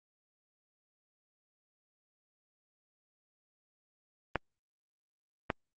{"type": "clicks", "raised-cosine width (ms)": 0.5, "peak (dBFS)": -13, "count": 2, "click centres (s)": [4.357, 5.502], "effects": ["Opus 24 kbps"]}